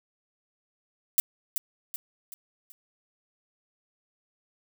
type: noise with echo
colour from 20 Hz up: violet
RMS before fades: -21 dBFS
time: 1.18-1.2 s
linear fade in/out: 0 ms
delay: 380 ms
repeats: 4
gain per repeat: -7 dB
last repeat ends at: 2.72 s
effects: none